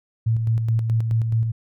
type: tone with tremolo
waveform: sine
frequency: 113.2 Hz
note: A2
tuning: 50 cents sharp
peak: -16 dBFS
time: 0.26-1.52 s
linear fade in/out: 10 ms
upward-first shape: square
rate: 4.7 Hz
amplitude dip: 40%
effects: none